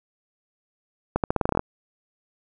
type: accelerating click train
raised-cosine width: 1 ms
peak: -7 dBFS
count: 11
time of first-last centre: 1.16-1.594 s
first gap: 78 ms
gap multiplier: 0.86
effects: none